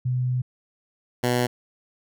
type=tone pair in turn; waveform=sine / 10% pulse; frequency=126 / 123.05 Hz; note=B2 / B2; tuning=+35 / -6 cents; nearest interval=unison; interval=41 cents; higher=first; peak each=-21 / -12 dBFS; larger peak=second; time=0.05-0.42 / 1.23-1.47 s; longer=first; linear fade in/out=10 ms; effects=none